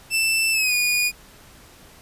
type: tone with pitch glide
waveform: sawtooth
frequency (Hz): 2657 to 2451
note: E7 to D#7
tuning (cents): +13 to -27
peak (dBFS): -15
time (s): 0.1-1.12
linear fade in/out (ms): 50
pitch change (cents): -140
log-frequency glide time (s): 0.52-0.74
effects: pink hiss -48 dBFS RMS until 2.01 s + resampled to 32000 Hz